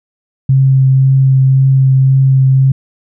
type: tone with vibrato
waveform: sine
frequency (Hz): 133.4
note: C3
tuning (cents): +34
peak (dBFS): -5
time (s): 0.49-2.72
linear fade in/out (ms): 5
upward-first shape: triangle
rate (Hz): 1.9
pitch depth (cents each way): 13
effects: none